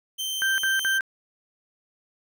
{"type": "tone", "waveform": "sawtooth", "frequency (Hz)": 3112, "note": "G7", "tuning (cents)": -13, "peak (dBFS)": -24, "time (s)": [0.18, 0.99], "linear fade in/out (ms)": 20}
{"type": "tone bursts", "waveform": "sine", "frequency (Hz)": 1568, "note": "G6", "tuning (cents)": 0, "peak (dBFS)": -21, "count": 3, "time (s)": [0.42, 1.008], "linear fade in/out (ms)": 0, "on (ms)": 160, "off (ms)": 54}
{"effects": []}